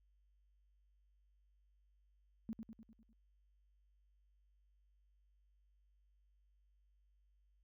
sine tone with echo, 222.8 Hz, A3, 22 cents sharp, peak -39 dBFS, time 2.49-2.53 s, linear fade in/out 0 ms, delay 100 ms, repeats 6, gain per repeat -5 dB, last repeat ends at 3.13 s, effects added 50 Hz sine -70 dBFS peak until 7.63 s

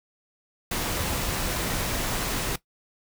pink noise, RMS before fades -28 dBFS, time 0.71-2.56 s, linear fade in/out 5 ms, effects noise-tail reverb RT60 0.1 s tail -17 dB re dry

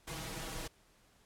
pink noise with comb filter, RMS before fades -42 dBFS, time 0.07-0.68 s, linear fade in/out 10 ms, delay 6.2 ms, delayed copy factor +0.95, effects pink hiss -67 dBFS RMS until 1.25 s + low-pass 12000 Hz 12 dB/octave

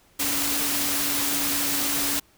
sine tone in noise, 284.1 Hz, C#4, 43 cents sharp, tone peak -33 dBFS, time 0.19-2.2 s, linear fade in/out 10 ms, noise white, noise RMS -25 dBFS, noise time 0.19-2.2 s, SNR -11 dB, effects pink hiss -59 dBFS RMS until 2.37 s

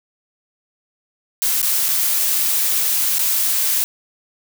blue noise with dropouts, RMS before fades -18 dBFS, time 1.42-3.84 s, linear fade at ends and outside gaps 0 ms, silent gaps 1.617-1.628 / 1.884-1.888 / 3.184-3.192 s, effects none

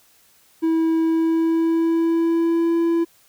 triangle tone with pitch glide, 325 to 335.1 Hz, E4 to E4, -24 to +29 cents, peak -14 dBFS, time 0.62-3.05 s, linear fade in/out 20 ms, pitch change +53 cents, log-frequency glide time 1.02-2.76 s, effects white hiss -56 dBFS RMS until 3.28 s

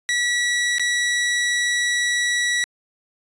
sawtooth tone with dropouts, 1939 Hz, B6, 32 cents flat, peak -15 dBFS, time 0.09-2.64 s, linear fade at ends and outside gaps 0 ms, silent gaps 0.783-0.796 s, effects resampled to 22050 Hz

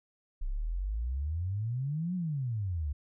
sine exponential two-way sweep, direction up then down, 30.87 to 186.5 to 68.5 Hz, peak -30 dBFS, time 0.41-2.93 s, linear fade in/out 10 ms, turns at 2.15 s, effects none

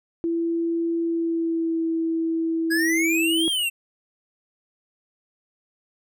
sine tone with pitch glide, 334.6 to 327.3 Hz, E4 to E4, +26 to -12 cents, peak -21 dBFS, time 0.24-3.48 s, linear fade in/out 0 ms, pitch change -38 cents, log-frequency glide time 1.01-1.84 s
square exponential two-way sweep, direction up then down, 1632 to 3322 to 2665 Hz, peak -22 dBFS, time 2.7-3.7 s, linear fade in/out 20 ms, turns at 3.47 s
effects none

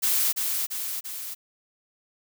blue noise with echo, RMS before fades -23 dBFS, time 0.02-0.33 s, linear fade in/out 20 ms, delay 340 ms, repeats 3, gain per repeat -4 dB, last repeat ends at 1.35 s, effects none

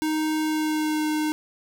square tone with pitch glide, 311.1 to 306.6 Hz, D#4 to D#4, 0 to -25 cents, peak -23 dBFS, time 0.02-1.32 s, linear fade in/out 0 ms, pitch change -25 cents, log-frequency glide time 0.42-1.07 s, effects none

